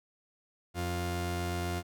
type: tone pair together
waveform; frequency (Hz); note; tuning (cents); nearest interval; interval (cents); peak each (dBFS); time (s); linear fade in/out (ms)
sawtooth; 87.95 / 351.8; F2 / F4; +13 / +13; 2 octaves; 2400; -29 / -31; 0.74-1.83; 50
effects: none